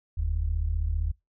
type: tone pair together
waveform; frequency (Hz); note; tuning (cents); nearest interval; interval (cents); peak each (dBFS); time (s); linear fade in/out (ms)
sine; 43.07 / 78.4; F1 / D#2; -23 / +14; minor seventh; 1037; -27; 0.17-1.12; 10
effects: noise-tail reverb RT60 0.2 s tail -24 dB re dry